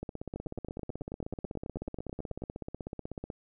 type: two click trains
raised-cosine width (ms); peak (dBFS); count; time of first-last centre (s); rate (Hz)
2; -24 / -24; 54 / 20; 0.03-3.302 / 0.36-2.421; 16.2 / 9.22
effects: none